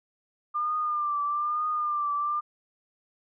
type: tone with vibrato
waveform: sine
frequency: 1196 Hz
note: D6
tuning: 31 cents sharp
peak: -25 dBFS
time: 0.54-2.41 s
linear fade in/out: 20 ms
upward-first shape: triangle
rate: 1.1 Hz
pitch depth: 56 cents each way
effects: none